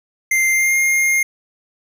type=tone with pitch glide; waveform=square; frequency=2093 to 2125 Hz; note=C7 to C7; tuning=0 to +26 cents; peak=-14 dBFS; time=0.31-1.23 s; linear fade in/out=5 ms; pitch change=+26 cents; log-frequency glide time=0.5-0.77 s; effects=none